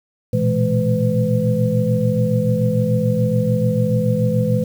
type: tone cluster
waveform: sine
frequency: 115 / 121.9 / 164.8 / 210.6 / 503 Hz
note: A#2 / B2 / E3 / G#3 / B4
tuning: -23 / -22 / 0 / +24 / +32 cents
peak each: -21 dBFS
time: 0.33-4.64 s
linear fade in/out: 5 ms
effects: 7-bit